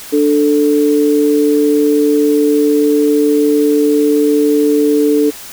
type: tone pair together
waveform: sine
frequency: 294.4 / 441.1 Hz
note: D4 / A4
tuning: +4 / +4 cents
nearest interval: perfect fifth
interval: 700 cents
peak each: -11 dBFS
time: 0.12-5.31 s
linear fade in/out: 20 ms
effects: white hiss -31 dBFS RMS until 5.52 s